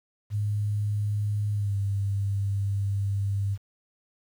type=tone with pitch glide; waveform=sine; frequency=103.83 to 99.54 Hz; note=G#2 to G2; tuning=0 to +27 cents; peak=-24 dBFS; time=0.3-3.58 s; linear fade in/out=50 ms; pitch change=-73 cents; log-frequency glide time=1.53-1.76 s; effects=9-bit